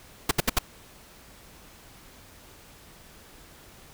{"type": "noise bursts", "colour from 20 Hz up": "pink", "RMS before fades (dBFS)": -21, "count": 4, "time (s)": [0.29, 0.588], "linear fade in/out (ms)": 5, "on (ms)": 22, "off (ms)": 70, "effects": ["pink hiss -51 dBFS RMS until 3.93 s"]}